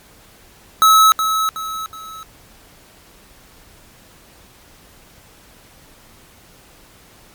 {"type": "tone with echo", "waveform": "square", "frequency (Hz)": 1294, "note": "E6", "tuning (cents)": -32, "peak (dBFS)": -8, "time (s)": [0.82, 1.12], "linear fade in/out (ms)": 0, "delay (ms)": 370, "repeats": 3, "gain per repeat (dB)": -8, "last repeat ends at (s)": 2.23, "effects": ["pink hiss -47 dBFS RMS until 7.34 s", "MP3 96 kbps"]}